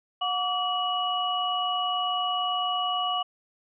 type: tone cluster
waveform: sine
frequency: 727 / 1149 / 2920 Hz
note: F#5 / D6 / F#7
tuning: -31 / -38 / -24 cents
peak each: -29 dBFS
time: 0.21-3.23 s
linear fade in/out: 10 ms
effects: none